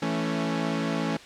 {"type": "chord", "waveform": "sawtooth", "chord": "A major", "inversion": "second", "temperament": "equal with one note detuned", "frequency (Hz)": [165.96, 220, 277.2], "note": ["E3", "A3", "C#4"], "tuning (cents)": [12, 0, 0], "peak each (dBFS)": -26, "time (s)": [0.02, 1.17], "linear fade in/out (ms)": 5, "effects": ["white hiss -46 dBFS RMS until 1.25 s", "low-pass 5000 Hz 12 dB/octave"]}